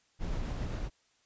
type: noise with tremolo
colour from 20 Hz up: brown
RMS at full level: -33 dBFS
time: 0.19-0.9 s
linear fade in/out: 50 ms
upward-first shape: sine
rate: 7.6 Hz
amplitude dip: 25%
effects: white hiss -70 dBFS RMS until 1.25 s + resampled to 16000 Hz